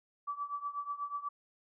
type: tone with tremolo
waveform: sine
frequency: 1154 Hz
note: D6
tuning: 31 cents flat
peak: -32 dBFS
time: 0.27-1.29 s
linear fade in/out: 10 ms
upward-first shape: triangle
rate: 8.2 Hz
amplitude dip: 90%
effects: none